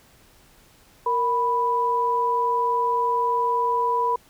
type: tone pair together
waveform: sine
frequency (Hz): 465.8 / 987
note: A#4 / B5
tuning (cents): -1 / -1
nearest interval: octave + minor second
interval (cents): 1300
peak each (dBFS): -26 / -20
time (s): 1.06-4.16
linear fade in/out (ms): 5
effects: pink hiss -55 dBFS RMS until 4.29 s